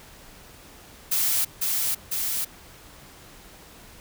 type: noise with echo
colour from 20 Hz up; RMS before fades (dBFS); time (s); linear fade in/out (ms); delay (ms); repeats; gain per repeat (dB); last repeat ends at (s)
blue; -23; 1.11-1.45; 10; 500; 2; -2; 2.45
effects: pink hiss -48 dBFS RMS until 4 s